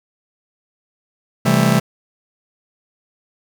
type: chord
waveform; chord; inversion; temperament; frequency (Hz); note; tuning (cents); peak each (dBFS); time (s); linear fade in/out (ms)
45% pulse; A minor seventh; first; just; 132 / 165 / 198 / 220; C3 / E3 / G3 / A3; +16 / +2 / +18 / 0; -18; 1.45-1.8; 10
effects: 8-bit